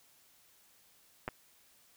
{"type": "clicks", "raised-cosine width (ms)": 0.5, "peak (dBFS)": [-20, -26], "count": 2, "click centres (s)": [1.279, 1.287], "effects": ["white hiss -65 dBFS RMS until 1.96 s"]}